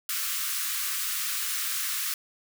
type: high-pass noise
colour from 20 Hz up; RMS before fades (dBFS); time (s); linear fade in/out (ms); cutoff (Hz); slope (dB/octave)
white; -30; 0.09-2.14; 2; 1100; 96
effects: none